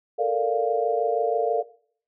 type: chord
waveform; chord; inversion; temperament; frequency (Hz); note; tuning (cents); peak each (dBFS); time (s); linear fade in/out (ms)
sine; Bb major seventh; third; equal; 440 / 466.2 / 587.3 / 698.5; A4 / Bb4 / D5 / F5; 0 / 0 / 0 / 0; -26 / -25 / -28 / -25; 0.18-1.63; 20
effects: noise-tail reverb RT60 0.5 s tail -18 dB re dry